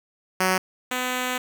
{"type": "tone pair in turn", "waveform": "5% pulse", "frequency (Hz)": [186.4, 252.1], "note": ["F#3", "B3"], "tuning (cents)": [13, 36], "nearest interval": "perfect fourth", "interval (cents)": 523, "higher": "second", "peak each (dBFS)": [-8, -13], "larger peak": "first", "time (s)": [[0.4, 0.58], [0.91, 1.38]], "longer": "second", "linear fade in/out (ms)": 5, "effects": []}